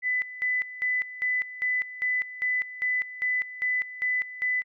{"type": "tone with tremolo", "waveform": "sine", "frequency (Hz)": 2000, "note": "B6", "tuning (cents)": 21, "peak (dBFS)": -23, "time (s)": [0.02, 4.64], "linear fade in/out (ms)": 50, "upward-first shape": "square", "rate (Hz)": 2.5, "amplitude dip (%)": 80, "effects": []}